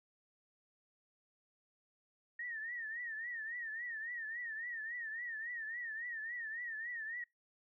sine tone with vibrato, 1842 Hz, A#6, 21 cents flat, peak -40 dBFS, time 2.39-7.24 s, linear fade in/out 5 ms, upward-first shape triangle, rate 3.6 Hz, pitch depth 130 cents each way, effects noise-tail reverb RT60 0.2 s tail -24 dB re dry

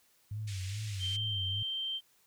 sine tone with vibrato, 100.5 Hz, G2, 44 cents sharp, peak -35 dBFS, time 0.31-1.63 s, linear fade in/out 5 ms, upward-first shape sine, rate 2.4 Hz, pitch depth 130 cents each way
pink band-pass noise, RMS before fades -48 dBFS, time 0.47-1.17 s, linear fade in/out 10 ms, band 2200 to 8800 Hz, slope 24 dB/octave
sine tone, 3136 Hz, G7, in tune, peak -33 dBFS, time 0.99-2.01 s, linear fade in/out 50 ms
effects white hiss -68 dBFS RMS until 2.26 s

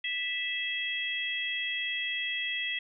harmonic tone, 657 Hz, E5, 6 cents flat, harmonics 3 / 4 / 5, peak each -34 / -35 / -34 dBFS, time 0.04-2.79 s, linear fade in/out 5 ms, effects none

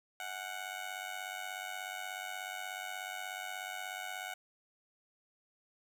15% pulse tone with amplitude modulation, 740 Hz, F#5, in tune, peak -30 dBFS, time 0.2-4.34 s, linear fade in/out 2 ms, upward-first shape sine, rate 96.6 Hz, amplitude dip 75%, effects none

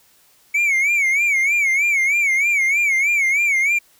triangle tone with vibrato, 2245 Hz, C#7, 21 cents sharp, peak -13 dBFS, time 0.54-3.79 s, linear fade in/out 10 ms, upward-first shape sine, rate 3.2 Hz, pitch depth 120 cents each way, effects white hiss -55 dBFS RMS until 3.99 s

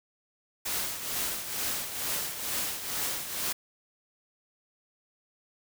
white noise with tremolo, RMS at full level -30 dBFS, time 0.65-3.53 s, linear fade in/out 10 ms, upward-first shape triangle, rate 2.2 Hz, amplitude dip 65%, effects none

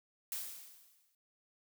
blue noise with exponential decay, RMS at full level -38 dBFS, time 0.32-1.15 s, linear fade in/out 1 ms, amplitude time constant 180 ms, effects none

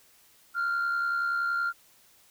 sine tone pair together, 1389 / 1459.6 Hz, F6 / F#6, -10 / -24 cents, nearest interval minor second, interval 86 cents, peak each -24 / -34 dBFS, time 0.54-1.73 s, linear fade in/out 50 ms, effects tanh soft clip ceiling -23 dBFS + white hiss -60 dBFS RMS until 2.3 s

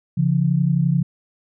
sine tone pair together, 139.67 / 171.3 Hz, C#3 / F3, +13 / -33 cents, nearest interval major third, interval 354 cents, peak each -18 dBFS, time 0.17-1.03 s, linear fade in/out 10 ms, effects none

